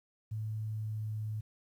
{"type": "tone with pitch glide", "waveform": "sine", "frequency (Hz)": [108.7, 107.95], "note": ["A2", "A2"], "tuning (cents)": [-21, -33], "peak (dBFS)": -34, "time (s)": [0.31, 1.41], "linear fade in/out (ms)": 10, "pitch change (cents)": -12, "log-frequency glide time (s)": [0.64, 1.1], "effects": ["11-bit"]}